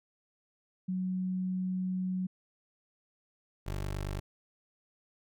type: tone pair in turn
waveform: sine / 20% pulse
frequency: 185 / 49.11 Hz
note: F#3 / G1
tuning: 0 / +4 cents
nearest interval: octave + major seventh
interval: 2296 cents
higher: first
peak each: -30 / -29 dBFS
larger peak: second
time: 0.88-2.27 / 3.66-4.2 s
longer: first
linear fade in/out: 10 ms
effects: none